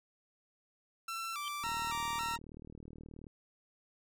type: tone with vibrato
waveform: sawtooth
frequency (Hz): 1254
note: D#6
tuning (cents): +13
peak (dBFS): -34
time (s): 1.08-2.36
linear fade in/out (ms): 5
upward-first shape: square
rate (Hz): 1.8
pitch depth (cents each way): 120
type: tone with exponential growth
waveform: sine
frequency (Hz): 3136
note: G7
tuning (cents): 0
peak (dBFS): -36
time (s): 1.38-1.48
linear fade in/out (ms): 0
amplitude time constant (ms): 21
type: harmonic tone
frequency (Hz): 932.3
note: A#5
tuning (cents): 0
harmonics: 1 / 2 / 3 / 4 / 5 / 6 / 7 / 8 / 9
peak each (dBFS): -37 / -45 / -49 / -48 / -59 / -57 / -58 / -54 / -63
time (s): 1.63-2.38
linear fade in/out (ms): 20
type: click train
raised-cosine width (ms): 3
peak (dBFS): -37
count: 64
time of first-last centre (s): 1.64-3.268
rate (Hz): 38.7
effects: none